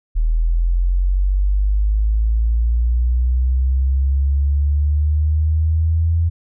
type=linear sweep; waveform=sine; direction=up; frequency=39.13 to 83.9 Hz; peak=-13 dBFS; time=0.15-6.3 s; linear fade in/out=20 ms; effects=none